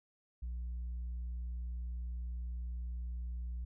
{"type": "tone", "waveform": "sine", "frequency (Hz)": 60, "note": "B1", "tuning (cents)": -49, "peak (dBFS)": -35, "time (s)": [0.42, 3.65], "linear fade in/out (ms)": 10, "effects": ["tanh soft clip ceiling -36 dBFS"]}